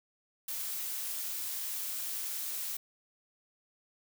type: noise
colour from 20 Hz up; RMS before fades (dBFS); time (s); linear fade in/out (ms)
blue; -37; 0.48-2.77; 5
effects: none